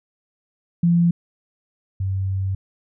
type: tone pair in turn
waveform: sine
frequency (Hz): 171.4 / 95.86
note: F3 / G2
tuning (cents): -32 / -38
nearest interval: minor seventh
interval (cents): 1006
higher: first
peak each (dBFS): -13 / -20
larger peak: first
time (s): 0.83-1.11 / 2-2.55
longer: second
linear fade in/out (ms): 5
effects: none